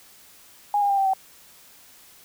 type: tone with pitch steps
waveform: sine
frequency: 823 / 808.4 / 794 / 780 / 766.1 Hz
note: G#5 / G#5 / G5 / G5 / G5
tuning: -16 / -47 / +22 / -9 / -40 cents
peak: -18 dBFS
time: 0.74-1.135 s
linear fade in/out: 2 ms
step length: 79 ms
effects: white hiss -51 dBFS RMS until 2.24 s